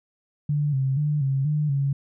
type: tone with pitch steps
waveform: sine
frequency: 147.1 / 133.7 / 148.9 / 135.6 / 150.3 / 138.9 Hz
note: D3 / C3 / D3 / C#3 / D3 / C#3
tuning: +3 / +38 / +24 / -38 / +40 / +4 cents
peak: -20 dBFS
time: 0.49-1.93 s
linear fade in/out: 5 ms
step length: 240 ms
effects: none